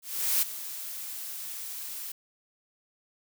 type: noise with ADSR envelope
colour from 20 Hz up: blue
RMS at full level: -24 dBFS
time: 0.02-2.12 s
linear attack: 400 ms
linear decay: 15 ms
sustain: -14 dB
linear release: 5 ms
effects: none